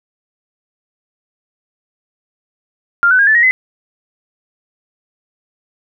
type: tone with pitch steps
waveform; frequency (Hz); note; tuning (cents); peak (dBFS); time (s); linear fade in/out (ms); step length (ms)
sine; 1396.9 / 1505.8 / 1623.3 / 1749.8 / 1886.3 / 2033; F6 / F#6 / G#6 / A6 / A#6 / B6; 0 / +30 / -40 / -10 / +20 / +50; -7; 3.03-3.51; 0; 80
effects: none